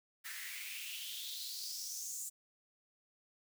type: noise with high-pass filter sweep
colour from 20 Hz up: white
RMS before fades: -44 dBFS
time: 0.24-2.3 s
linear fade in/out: 20 ms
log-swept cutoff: 1700 to 7600 Hz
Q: 5
effects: none